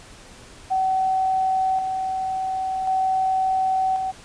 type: tone with tremolo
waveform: sine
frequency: 758 Hz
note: F#5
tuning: 42 cents sharp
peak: -18 dBFS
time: 0.7-4.12 s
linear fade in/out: 20 ms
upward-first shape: square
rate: 0.46 Hz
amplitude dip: 40%
effects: pink hiss -45 dBFS RMS until 4.24 s + resampled to 22050 Hz